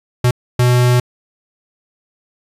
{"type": "tone bursts at uneven times", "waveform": "square", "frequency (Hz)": 123.47, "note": "B2", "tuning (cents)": 0, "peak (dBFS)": -10, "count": 2, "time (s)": [[0.24, 0.31], [0.59, 1]], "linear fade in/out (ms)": 5, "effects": ["resampled to 32000 Hz"]}